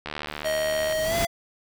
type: click train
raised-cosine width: 0.3 ms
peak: -15 dBFS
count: 66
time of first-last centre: 0.06-0.924 s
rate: 75.2 Hz
type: noise with exponential growth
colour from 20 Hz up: pink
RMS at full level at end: -26 dBFS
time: 0.28-1.25 s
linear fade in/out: 1 ms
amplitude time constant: 210 ms
type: tone with pitch glide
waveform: square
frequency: 629 to 678.1 Hz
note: D#5 to E5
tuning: +19 to +49 cents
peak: -24 dBFS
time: 0.44-1.27 s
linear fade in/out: 20 ms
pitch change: +130 cents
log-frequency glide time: 1.04-1.16 s
effects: none